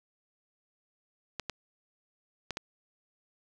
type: clicks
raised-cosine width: 0.2 ms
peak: -17 dBFS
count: 4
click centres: 1.397 / 1.497 / 2.507 / 2.571 s
effects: none